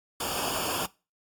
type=noise with comb filter; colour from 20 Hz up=pink; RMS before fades=-31 dBFS; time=0.2-0.86 s; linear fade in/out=5 ms; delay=0.5 ms; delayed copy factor=-0.85; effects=noise-tail reverb RT60 0.3 s tail -21 dB re dry + AAC 64 kbps